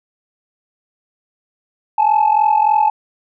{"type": "tone pair together", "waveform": "sine", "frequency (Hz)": [836.6, 880], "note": ["G#5", "A5"], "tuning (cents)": [12, 0], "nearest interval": "minor second", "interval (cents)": 88, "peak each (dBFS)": -12, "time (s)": [1.98, 2.9], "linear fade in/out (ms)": 5, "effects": ["tanh soft clip ceiling -6 dBFS"]}